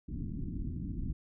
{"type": "low-pass noise", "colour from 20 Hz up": "pink", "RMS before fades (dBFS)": -37, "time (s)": [0.08, 1.13], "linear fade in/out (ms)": 10, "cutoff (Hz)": 300, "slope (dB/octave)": 48, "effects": []}